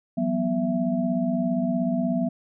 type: tone cluster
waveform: sine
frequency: 172.4 / 189.4 / 245.2 / 665 Hz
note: F3 / F#3 / B3 / E5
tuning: -22 / +41 / -12 / +15 cents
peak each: -32 / -27 / -24 / -29 dBFS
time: 0.17-2.29 s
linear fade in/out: 10 ms
effects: none